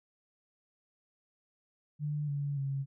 sine tone with pitch steps, 148.4 / 142.77 / 137.35 Hz, D3 / D3 / C#3, +18 / -49 / -16 cents, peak -31 dBFS, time 1.99-2.86 s, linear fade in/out 50 ms, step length 290 ms, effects none

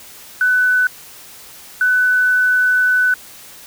sine tone pair in turn, 1498 / 1498 Hz, F#6 / F#6, +21 / +21 cents, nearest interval unison, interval 0 cents, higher neither, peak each -11 dBFS, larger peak neither, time 0.41-0.87 / 1.81-3.14 s, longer second, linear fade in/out 2 ms, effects white hiss -39 dBFS RMS until 3.66 s

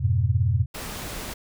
sine chord, F diminished, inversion none, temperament equal, 87.31 / 103.83 / 123.47 Hz, F2 / Ab2 / Cb3, 0 / 0 / 0 cents, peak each -23 dBFS, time 0-0.66 s, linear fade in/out 20 ms
pink noise, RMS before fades -34 dBFS, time 0.74-1.34 s, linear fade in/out 10 ms
effects none

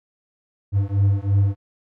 triangle beating tone pair, 98 / 101 Hz, G2 / G#2, 0 / -48 cents, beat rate 3 Hz, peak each -17 dBFS, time 0.72-1.56 s, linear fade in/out 50 ms, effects none

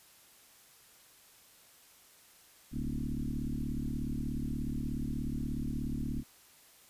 sine tone with frequency modulation, 134.5 Hz, C3, 48 cents sharp, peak -32 dBFS, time 2.71-6.24 s, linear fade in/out 50 ms, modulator 36.7 Hz, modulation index 4.1, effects white hiss -60 dBFS RMS until 6.89 s + resampled to 32000 Hz

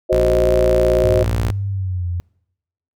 sine chord, C diminished, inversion second, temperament equal, 370 / 523.3 / 622.3 Hz, Gb4 / C5 / Eb5, 0 / 0 / 0 cents, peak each -17 dBFS, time 0.09-1.24 s, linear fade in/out 20 ms
sawtooth tone, 58.27 Hz, A#1, in tune, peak -15 dBFS, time 0.12-1.51 s, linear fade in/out 5 ms
sine tone with pitch glide, 99 to 87.69 Hz, G2 to F2, +18 to +8 cents, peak -19 dBFS, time 1.04-2.2 s, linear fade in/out 0 ms, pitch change -210 cents, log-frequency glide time 1.69-2.07 s
effects noise-tail reverb RT60 0.8 s tail -26 dB re dry

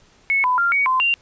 sine tone with pitch steps, 2201 / 1002 / 1390 / 2245 / 1032 / 2774 Hz, C#7 / B5 / F6 / C#7 / C6 / F7, -13 / +25 / -9 / +21 / -24 / -12 cents, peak -15 dBFS, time 0.3-1.14 s, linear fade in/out 0 ms, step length 140 ms, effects pink hiss -54 dBFS RMS until 1.21 s + resampled to 16000 Hz

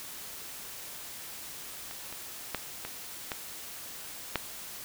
clicks, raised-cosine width 0.3 ms, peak -26 / -25 / -14 / -20 / -16 / -11 dBFS, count 6, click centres 1.911 / 2.126 / 2.547 / 2.85 / 3.318 / 4.357 s, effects white hiss -43 dBFS RMS until 4.84 s

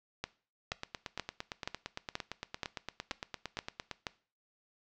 two click trains, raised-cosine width 0.2 ms, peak -17 / -20 dBFS, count 9 / 29, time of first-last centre 0.24-4.068 / 0.72-3.913 s, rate 2.09 / 8.77 Hz, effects noise-tail reverb RT60 0.4 s tail -19 dB re dry + low-pass 6000 Hz 12 dB/octave

